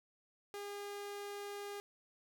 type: tone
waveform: sawtooth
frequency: 406.2 Hz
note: G#4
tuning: 38 cents flat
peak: -39 dBFS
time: 0.54-1.8 s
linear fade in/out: 0 ms
effects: none